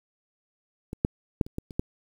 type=clicks; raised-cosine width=3 ms; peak=-21 / -8 / -8 / -28 / -18 / -28 / -12 dBFS; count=7; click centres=0.931 / 1.049 / 1.412 / 1.465 / 1.584 / 1.708 / 1.795 s; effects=8-bit